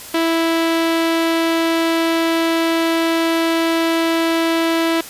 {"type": "tone with low-pass filter", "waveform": "sawtooth", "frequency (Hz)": 329.6, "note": "E4", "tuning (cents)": 0, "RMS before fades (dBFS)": -17, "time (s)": [0.14, 5.01], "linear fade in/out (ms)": 5, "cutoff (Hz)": 3800, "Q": 1.3, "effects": ["white hiss -34 dBFS RMS until 5.09 s", "resampled to 32000 Hz"]}